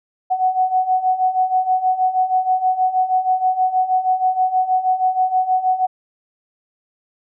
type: beating tone pair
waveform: sine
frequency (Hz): 740 / 746.3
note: F#5 / F#5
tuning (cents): 0 / +15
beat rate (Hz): 6.3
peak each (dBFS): -20 / -16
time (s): 0.3-5.87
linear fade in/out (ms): 20
effects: none